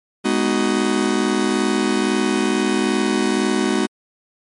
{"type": "chord", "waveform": "45% pulse", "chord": "G# minor seventh", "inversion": "none", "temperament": "just", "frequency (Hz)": [207.7, 249.2, 311.5, 373.8], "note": ["G#3", "B3", "D#4", "F#4"], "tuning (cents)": [0, 16, 2, 18], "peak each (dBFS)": -22, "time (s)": [0.24, 3.87], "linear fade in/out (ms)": 20, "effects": ["MP3 48 kbps"]}